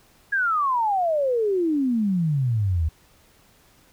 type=exponential sweep; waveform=sine; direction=down; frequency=1665 to 75 Hz; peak=-19 dBFS; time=0.32-2.89 s; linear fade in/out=10 ms; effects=pink hiss -57 dBFS RMS until 3.92 s